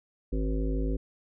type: harmonic tone with a mistuned harmonic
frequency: 53.6 Hz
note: A1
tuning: 45 cents flat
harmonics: 1 / 3 / 5 / 7 / 9 / 10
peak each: -27 / -37 / -34 / -38 / -40 / -47 dBFS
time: 0.32-0.97 s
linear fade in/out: 10 ms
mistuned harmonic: 1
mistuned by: -120 cents
effects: none